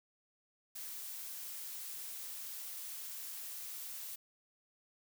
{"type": "noise", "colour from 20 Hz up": "blue", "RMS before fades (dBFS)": -45, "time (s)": [0.75, 4.16], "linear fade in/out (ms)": 10, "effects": []}